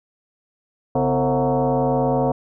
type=tone with frequency modulation; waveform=sine; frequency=138.59 Hz; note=C#3; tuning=in tune; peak=-16 dBFS; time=0.95-2.32 s; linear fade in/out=5 ms; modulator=197 Hz; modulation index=3.6; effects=none